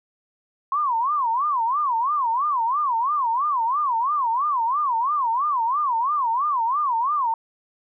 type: tone with vibrato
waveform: sine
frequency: 1046 Hz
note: C6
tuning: 1 cent flat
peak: -19 dBFS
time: 0.72-7.34 s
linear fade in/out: 2 ms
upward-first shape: sine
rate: 3 Hz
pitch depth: 260 cents each way
effects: none